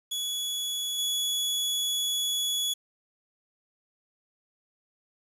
sawtooth tone with level steps, 3388 Hz, G#7, 34 cents sharp, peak -26 / -23 dBFS, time 0.11-2.74 s, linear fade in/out 10 ms, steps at 0.98 s, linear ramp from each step 10 ms, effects resampled to 32000 Hz + 9-bit

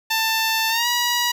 10% pulse tone with pitch glide, 890 to 965 Hz, A5 to B5, +20 to -40 cents, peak -10 dBFS, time 0.1-1.32 s, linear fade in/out 10 ms, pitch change +140 cents, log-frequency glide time 0.69-0.87 s, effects 8-bit

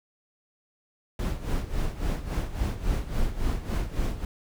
brown noise with tremolo, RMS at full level -25 dBFS, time 1.19-4.25 s, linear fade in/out 2 ms, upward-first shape sine, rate 3.6 Hz, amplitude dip 75%, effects none

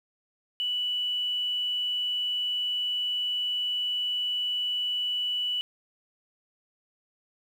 sine tone with quantisation, 2960 Hz, F#7, in tune, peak -26 dBFS, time 0.6-5.61 s, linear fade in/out 0 ms, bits 9, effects none

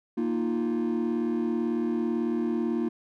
triangle chord, Bb suspended fourth, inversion none, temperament equal, 233.1 / 311.1 / 349.2 Hz, Bb3 / Eb4 / F4, 0 / 0 / 0 cents, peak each -25 / -28 / -27 dBFS, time 0.17-2.89 s, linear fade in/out 10 ms, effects tanh soft clip ceiling -18 dBFS

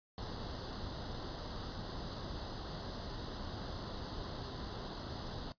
pink noise with comb filter, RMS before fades -43 dBFS, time 0.18-5.52 s, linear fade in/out 0 ms, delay 0.21 ms, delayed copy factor +0.9, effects noise-tail reverb RT60 0.1 s tail -17 dB re dry + resampled to 11025 Hz

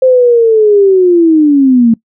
sine linear sweep, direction down, 523.3 to 222.8 Hz, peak -3 dBFS, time 0.02-1.94 s, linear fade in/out 5 ms, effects noise-tail reverb RT60 0.1 s tail -23 dB re dry

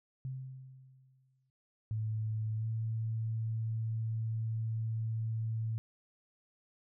sine tone with exponential decay, 130.81 Hz, C3, in tune, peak -35 dBFS, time 0.25-1.5 s, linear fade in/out 0 ms, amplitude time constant 270 ms
sine tone with pitch glide, 109.3 to 111.92 Hz, A2 to A2, -11 to +30 cents, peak -32 dBFS, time 1.91-5.78 s, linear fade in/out 0 ms, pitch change +41 cents, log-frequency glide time 2.57-2.66 s
effects none

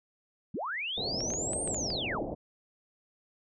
sine linear two-way sweep, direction up then down, 131 to 8870 to 170.4 Hz, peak -32 dBFS, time 0.54-2.23 s, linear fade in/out 5 ms, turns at 1.63 s
white low-pass noise, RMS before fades -37 dBFS, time 0.97-2.35 s, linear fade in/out 10 ms, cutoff 730 Hz, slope 48 dB/octave
clicks, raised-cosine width 0.3 ms, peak -29 dBFS, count 7, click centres 1.206 / 1.304 / 1.337 / 1.533 / 1.676 / 1.745 / 1.904 s
effects none

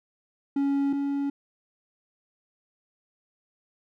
triangle tone pair in turn, 279 / 280.8 Hz, C#4 / C#4, +11 / +22 cents, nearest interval unison, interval 11 cents, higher second, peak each -20 / -23 dBFS, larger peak first, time 0.56-0.93 / 0.93-1.3 s, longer neither, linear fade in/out 5 ms, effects none

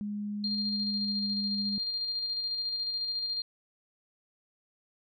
sine tone with pitch glide, 206.9 to 203 Hz, G#3 to G#3, -6 to -39 cents, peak -32 dBFS, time 0.01-1.78 s, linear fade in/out 0 ms, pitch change -33 cents, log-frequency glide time 0.58-1.33 s
sine tone with tremolo, 4200 Hz, C8, 6 cents sharp, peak -29 dBFS, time 0.44-3.42 s, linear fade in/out 2 ms, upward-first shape square, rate 14 Hz, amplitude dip 30%
effects none

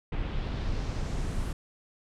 brown noise with low-pass filter sweep, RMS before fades -31 dBFS, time 0.12-1.53 s, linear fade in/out 5 ms, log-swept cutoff 2700 to 11000 Hz, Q 1.5, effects none

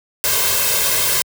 white noise with comb filter, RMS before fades -17 dBFS, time 0.24-1.22 s, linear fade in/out 0 ms, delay 1.9 ms, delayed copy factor +0.75, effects high-pass 60 Hz 12 dB/octave

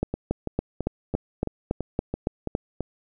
two click trains, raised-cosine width 2 ms, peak -10 / -14 dBFS, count 10 / 9, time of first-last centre 0.03-2.551 / 0.14-2.807 s, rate 3.57 / 3 Hz, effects none

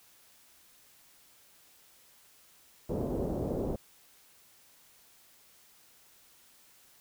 white low-pass noise, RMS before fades -33 dBFS, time 2.89-3.76 s, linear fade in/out 5 ms, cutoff 540 Hz, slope 24 dB/octave, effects white hiss -61 dBFS RMS until 7 s

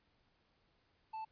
triangle tone, 880 Hz, A5, in tune, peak -39 dBFS, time 1.13-1.25 s, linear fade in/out 10 ms, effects pink hiss -75 dBFS RMS until 1.31 s + resampled to 11025 Hz

